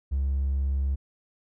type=tone; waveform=triangle; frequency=68.3 Hz; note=C#2; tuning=25 cents flat; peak=-20 dBFS; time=0.11-0.96 s; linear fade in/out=20 ms; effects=tanh soft clip ceiling -19 dBFS

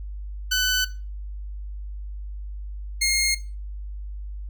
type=tone pair in turn; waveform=15% pulse; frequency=1503 / 2141 Hz; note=F#6 / C7; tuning=+27 / +39 cents; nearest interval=tritone; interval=612 cents; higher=second; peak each=-13 dBFS; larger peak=neither; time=0.51-0.85 / 3.01-3.35 s; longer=neither; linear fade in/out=10 ms; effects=noise-tail reverb RT60 0.3 s tail -17 dB re dry + added 50 Hz sine -31 dBFS peak until 4.49 s

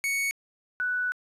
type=tone pair in turn; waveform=45% pulse / sine; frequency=2223 / 1483.7 Hz; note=C#7 / F#6; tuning=+4 / +4 cents; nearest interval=perfect fifth; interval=700 cents; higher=first; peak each=-25 dBFS; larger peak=neither; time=0.04-0.31 / 0.8-1.12 s; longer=second; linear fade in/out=0 ms; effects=resampled to 32000 Hz + 11-bit

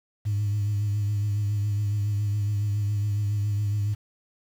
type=tone with vibrato; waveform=sine; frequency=103.3 Hz; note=G#2; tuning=9 cents flat; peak=-21 dBFS; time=0.25-3.95 s; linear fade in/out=20 ms; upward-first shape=triangle; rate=7.2 Hz; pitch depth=46 cents each way; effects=tanh soft clip ceiling -20 dBFS + 8-bit

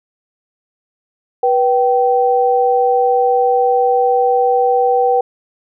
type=tone pair together; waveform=sine; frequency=487.9 / 774 Hz; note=B4 / G5; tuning=-21 / -22 cents; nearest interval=minor sixth; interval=799 cents; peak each=-13 dBFS; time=1.43-5.21 s; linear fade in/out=5 ms; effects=none

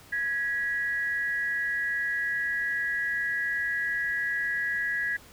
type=tone pair together; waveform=sine; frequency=1661.2 / 1938.7 Hz; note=G#6 / B6; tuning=0 / -33 cents; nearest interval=minor third; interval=267 cents; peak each=-28 / -30 dBFS; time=0.12-5.17 s; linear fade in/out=10 ms; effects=pink hiss -52 dBFS RMS until 5.32 s

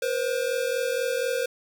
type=tone pair together; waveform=square; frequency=480.5 / 524.6 Hz; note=B4 / C5; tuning=-48 / +4 cents; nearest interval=major second; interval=152 cents; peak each=-28 / -28 dBFS; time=0.02-1.46 s; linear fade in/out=5 ms; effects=8-bit

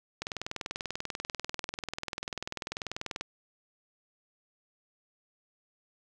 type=click train; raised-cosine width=0.2 ms; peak=-17 dBFS; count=62; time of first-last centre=0.22-3.21 s; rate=20.4 Hz; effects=none

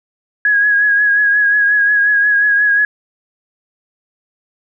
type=tone with vibrato; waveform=sine; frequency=1661.2 Hz; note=G#6; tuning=in tune; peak=-9 dBFS; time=0.45-2.85 s; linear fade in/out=2 ms; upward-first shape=triangle; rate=5.6 Hz; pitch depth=41 cents each way; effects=none

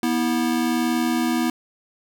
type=tone pair together; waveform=square; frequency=242.9 / 324.2 Hz; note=B3 / E4; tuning=-29 / -29 cents; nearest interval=perfect fourth; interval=500 cents; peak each=-22 / -24 dBFS; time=0.03-1.5 s; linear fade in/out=2 ms; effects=none

